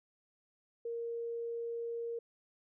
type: tone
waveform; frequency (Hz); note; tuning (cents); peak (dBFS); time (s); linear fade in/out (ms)
sine; 466.2; A#4; 0; -36; 0.85-2.19; 5
effects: none